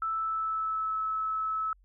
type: tone with pitch glide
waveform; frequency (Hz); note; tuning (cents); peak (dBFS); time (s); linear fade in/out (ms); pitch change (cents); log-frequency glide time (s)
sine; 1318.5 to 1300.3; E6 to E6; 0 to -24; -28; 0.02-1.73; 2; -24; 0.13-0.95
effects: added 46 Hz sine -58 dBFS peak until 1.84 s